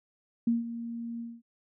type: tone with ADSR envelope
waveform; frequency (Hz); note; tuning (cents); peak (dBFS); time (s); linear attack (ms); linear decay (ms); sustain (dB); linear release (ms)
sine; 233.1; A#3; 0; -21; 0.47-1.42; 5; 160; -13; 220
effects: none